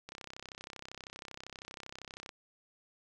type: click train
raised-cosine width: 0.2 ms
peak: -27 dBFS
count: 73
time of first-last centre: 0.09-2.292 s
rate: 32.7 Hz
effects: none